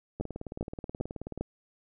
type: two click trains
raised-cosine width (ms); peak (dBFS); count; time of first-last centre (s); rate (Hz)
2; -24 / -18; 23 / 4; 0.2-1.376 / 0.21-1.41; 18.7 / 2.5
effects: none